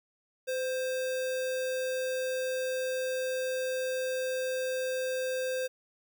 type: tone with sample-and-hold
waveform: sine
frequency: 514 Hz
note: C5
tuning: 31 cents flat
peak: -29 dBFS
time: 0.47-5.68 s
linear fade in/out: 20 ms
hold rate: 2100 Hz
effects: none